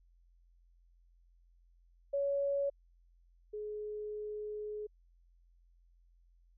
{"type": "tone pair in turn", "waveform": "sine", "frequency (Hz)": [561, 421.8], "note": ["C#5", "G#4"], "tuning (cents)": [21, 27], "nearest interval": "perfect fourth", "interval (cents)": 494, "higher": "first", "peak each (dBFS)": [-30, -38], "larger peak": "first", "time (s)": [[2.13, 2.7], [3.53, 4.87]], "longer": "second", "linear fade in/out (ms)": 10, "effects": ["added 43 Hz sine -63 dBFS peak until 6.57 s"]}